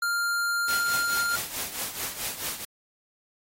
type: tone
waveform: square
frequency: 1396.9 Hz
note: F6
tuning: in tune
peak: -25 dBFS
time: 0.02-1.36 s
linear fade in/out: 5 ms
type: noise with tremolo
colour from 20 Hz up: white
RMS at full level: -30 dBFS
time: 0.68-2.65 s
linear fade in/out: 5 ms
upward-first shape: triangle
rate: 4.6 Hz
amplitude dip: 75%
effects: AAC 48 kbps